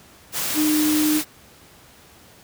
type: tone in noise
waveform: sine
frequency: 305.1 Hz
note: D#4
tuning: 34 cents flat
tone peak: -17 dBFS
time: 0.54-1.22 s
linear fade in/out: 50 ms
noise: white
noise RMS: -25 dBFS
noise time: 0.32-1.25 s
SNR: +5 dB
effects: pink hiss -49 dBFS RMS until 2.43 s + high-pass 60 Hz 12 dB/octave